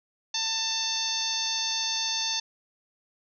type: harmonic tone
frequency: 892 Hz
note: A5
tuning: 23 cents sharp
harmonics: 1 / 2 / 3 / 4 / 5 / 6 / 7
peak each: -38 / -41 / -38 / -32 / -31 / -34 / -33 dBFS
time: 0.34-2.4 s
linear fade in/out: 5 ms
effects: none